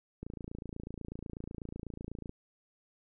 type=click train; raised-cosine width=3 ms; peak=-28 dBFS; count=59; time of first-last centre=0.23-2.294 s; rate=28.1 Hz; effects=none